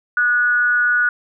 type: tone with frequency modulation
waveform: sine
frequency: 1462 Hz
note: F#6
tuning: 21 cents flat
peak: -13 dBFS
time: 0.17-1.09 s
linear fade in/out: 2 ms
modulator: 251 Hz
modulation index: 0.35
effects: none